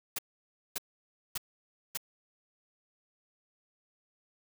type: noise bursts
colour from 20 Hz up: white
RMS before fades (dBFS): -34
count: 4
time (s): 0.16-1.974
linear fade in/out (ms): 5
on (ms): 26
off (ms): 570
effects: none